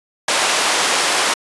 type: band-pass noise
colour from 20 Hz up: pink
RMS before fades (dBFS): -17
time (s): 0.28-1.34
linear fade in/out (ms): 5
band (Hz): 620 to 9900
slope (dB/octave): 12
effects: resampled to 24000 Hz